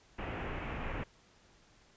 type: low-pass noise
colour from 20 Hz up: pink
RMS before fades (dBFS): -39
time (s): 0.18-1.04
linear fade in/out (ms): 10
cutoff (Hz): 2800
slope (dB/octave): 48
effects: pink hiss -64 dBFS RMS until 1.96 s + resampled to 16000 Hz